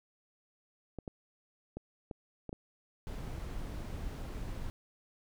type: clicks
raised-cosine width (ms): 2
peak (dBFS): -27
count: 6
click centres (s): 0.987 / 1.078 / 1.77 / 2.112 / 2.493 / 2.529
type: noise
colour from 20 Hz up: brown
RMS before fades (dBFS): -40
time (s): 3.07-4.7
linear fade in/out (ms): 0
effects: none